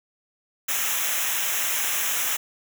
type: noise with comb filter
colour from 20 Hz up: white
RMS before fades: -25 dBFS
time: 0.68-2.37 s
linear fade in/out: 10 ms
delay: 0.22 ms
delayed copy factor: -0.85
effects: none